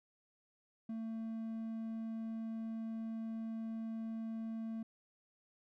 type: tone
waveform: triangle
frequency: 224.3 Hz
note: A3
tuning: 34 cents sharp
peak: -37 dBFS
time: 0.89-4.83 s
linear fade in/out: 5 ms
effects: none